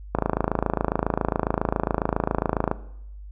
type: click train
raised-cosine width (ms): 1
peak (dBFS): -7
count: 71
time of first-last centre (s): 0.15-2.714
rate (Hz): 27.3
effects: noise-tail reverb RT60 0.8 s tail -17 dB re dry + added 50 Hz sine -37 dBFS peak until 3.31 s